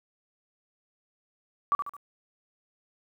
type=tone with echo; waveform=sine; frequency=1151 Hz; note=D6; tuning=35 cents flat; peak=-20 dBFS; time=1.72-1.75 s; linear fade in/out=0 ms; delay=72 ms; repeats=3; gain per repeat=-7 dB; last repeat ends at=1.966 s; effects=10-bit